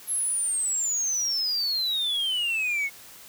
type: exponential sweep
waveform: sine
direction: down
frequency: 11330 to 2167 Hz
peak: -21 dBFS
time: 0.07-2.9 s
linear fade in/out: 50 ms
effects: tanh soft clip ceiling -23 dBFS + white hiss -47 dBFS RMS until 3.28 s